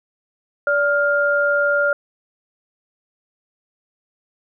sine tone pair together, 578 / 1405.2 Hz, D5 / F6, -28 / +10 cents, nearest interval octave + minor third, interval 1538 cents, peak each -18 / -17 dBFS, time 0.67-1.93 s, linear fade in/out 2 ms, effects none

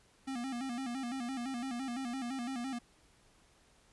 square tone with vibrato, 252.7 Hz, B3, 40 cents sharp, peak -37 dBFS, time 0.27-2.79 s, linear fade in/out 10 ms, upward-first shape square, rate 5.9 Hz, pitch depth 100 cents each way, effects pink hiss -66 dBFS RMS until 3.92 s + resampled to 24000 Hz

